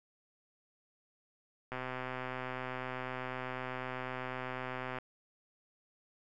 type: click train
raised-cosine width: 0.5 ms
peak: -24 dBFS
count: 419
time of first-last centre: 1.72-4.986 s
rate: 128 Hz
effects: none